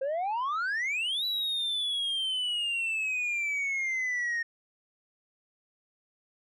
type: exponential two-way sweep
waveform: sine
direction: up then down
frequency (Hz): 520 to 3960 to 1843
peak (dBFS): -25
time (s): 0.01-4.43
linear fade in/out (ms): 10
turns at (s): 1.25
effects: tanh soft clip ceiling -27 dBFS